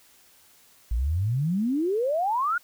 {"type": "exponential sweep", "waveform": "sine", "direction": "up", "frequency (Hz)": [52.7, 1479], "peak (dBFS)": -22, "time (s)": [0.91, 2.58], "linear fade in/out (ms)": 5, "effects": ["white hiss -57 dBFS RMS until 2.63 s"]}